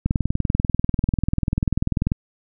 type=click train; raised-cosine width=5 ms; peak=-7 dBFS; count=43; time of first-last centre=0.06-2.119 s; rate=20.4 Hz; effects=none